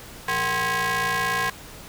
sawtooth ring-modulated tone, 293.7 Hz, D4, in tune, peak -15 dBFS, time 0.28-1.5 s, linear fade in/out 5 ms, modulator 1350 Hz, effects pink hiss -42 dBFS RMS until 1.88 s

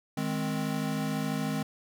square chord, Ab major, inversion second, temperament equal, 155.56 / 207.7 / 261.6 Hz, Eb3 / Ab3 / C4, 0 / 0 / 0 cents, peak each -34 dBFS, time 0.17-1.63 s, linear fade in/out 5 ms, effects none

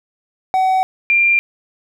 triangle / sine tone pair in turn, 754 / 2384 Hz, F#5 / D7, +32 / +25 cents, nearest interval octave + minor sixth, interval 1993 cents, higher second, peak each -10 dBFS, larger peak neither, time 0.54-0.83 / 1.1-1.39 s, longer neither, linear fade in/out 0 ms, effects none

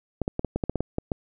clicks, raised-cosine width 2 ms, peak -12 dBFS, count 11, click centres 0.217 / 0.279 / 0.394 / 0.447 / 0.56 / 0.638 / 0.696 / 0.757 / 0.806 / 0.984 / 1.118 s, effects none

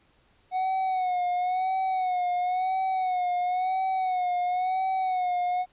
triangle tone with vibrato, 737 Hz, F#5, 7 cents flat, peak -22 dBFS, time 0.51-5.66 s, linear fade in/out 50 ms, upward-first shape sine, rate 0.97 Hz, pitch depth 55 cents each way, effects pink hiss -64 dBFS RMS until 5.72 s + resampled to 8000 Hz

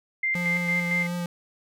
sine tone with tremolo, 2093 Hz, C7, in tune, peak -22 dBFS, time 0.23-1.07 s, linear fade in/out 5 ms, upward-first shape square, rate 4.4 Hz, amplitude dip 50%
square tone with vibrato, 174.61 Hz, F3, in tune, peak -28 dBFS, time 0.35-1.26 s, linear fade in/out 2 ms, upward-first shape triangle, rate 5.3 Hz, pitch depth 17 cents each way
effects none

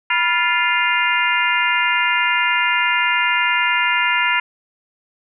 harmonic tone with a mistuned harmonic, 349.2 Hz, F4, in tune, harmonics 3 / 4 / 5 / 6 / 7 / 8, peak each -21 / -22 / -23 / -20 / -24 / -23 dBFS, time 0.1-4.4 s, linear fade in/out 5 ms, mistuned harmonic 3, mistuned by -120 cents, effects none

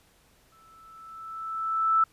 sine tone with exponential growth, 1318.5 Hz, E6, in tune, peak -17 dBFS, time 0.52-2.04 s, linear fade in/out 5 ms, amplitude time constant 330 ms, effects pink hiss -62 dBFS RMS until 2.12 s + resampled to 32000 Hz

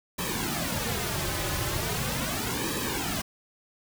pink noise with flanger, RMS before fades -30 dBFS, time 0.18-3.22 s, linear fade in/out 10 ms, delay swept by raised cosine 1.4 to 4.4 ms, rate 0.39 Hz, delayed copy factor -0.8, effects none

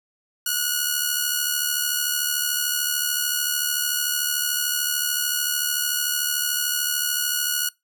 5% pulse tone with amplitude modulation, 1455 Hz, F#6, 29 cents flat, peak -8 dBFS, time 0.46-7.69 s, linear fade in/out 5 ms, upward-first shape sine, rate 73.5 Hz, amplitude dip 50%, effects noise-tail reverb RT60 0.2 s tail -23 dB re dry

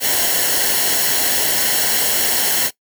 white noise with comb filter, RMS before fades -17 dBFS, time 0-2.71 s, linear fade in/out 50 ms, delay 0.82 ms, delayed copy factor -0.6, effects noise-tail reverb RT60 0.1 s tail -19 dB re dry

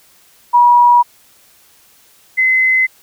sine tone pair in turn, 965 / 2045 Hz, B5 / C7, -40 / -40 cents, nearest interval octave + minor second, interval 1300 cents, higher second, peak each -5 / -9 dBFS, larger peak first, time 0.53-1.03 / 2.37-2.87 s, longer neither, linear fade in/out 20 ms, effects white hiss -49 dBFS RMS until 3.02 s

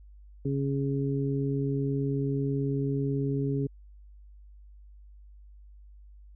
harmonic tone, 138.3 Hz, C#3, 4 cents flat, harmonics 1 / 2 / 3, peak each -28 / -31 / -33 dBFS, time 0.45-3.67 s, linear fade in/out 5 ms, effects added 50 Hz sine -48 dBFS peak until 6.35 s

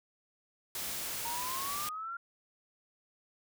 white noise, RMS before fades -38 dBFS, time 0.75-1.89 s, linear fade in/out 2 ms
sine exponential sweep, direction up, 920 to 1399 Hz, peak -37 dBFS, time 1.25-2.17 s, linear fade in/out 5 ms
effects none

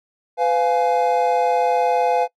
triangle chord, F diminished, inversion second, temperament just, 502.9 / 698.5 / 838.1 Hz, Cb5 / F5 / Ab5, +31 / 0 / +16 cents, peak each -18 dBFS, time 0.37-2.28 s, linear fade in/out 50 ms, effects noise-tail reverb RT60 0.1 s tail -22 dB re dry

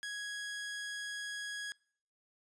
sawtooth tone, 1661.2 Hz, G#6, in tune, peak -35 dBFS, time 0.03-1.72 s, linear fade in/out 0 ms, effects noise-tail reverb RT60 0.6 s tail -25 dB re dry + resampled to 22050 Hz

